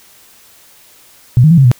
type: tone with pitch steps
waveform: sine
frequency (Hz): 122.5 / 155.9 / 169.9 / 135.5 / 122.7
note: B2 / D#3 / F3 / C#3 / B2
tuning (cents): -14 / +4 / -47 / -39 / -11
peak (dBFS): -3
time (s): 1.37-1.715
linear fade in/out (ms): 0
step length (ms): 69
effects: white hiss -44 dBFS RMS until 1.79 s